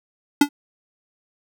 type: tone with exponential decay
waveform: square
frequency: 288.2 Hz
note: D4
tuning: 33 cents flat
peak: -8 dBFS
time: 0.41-0.49 s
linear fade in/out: 5 ms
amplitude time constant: 17 ms
effects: none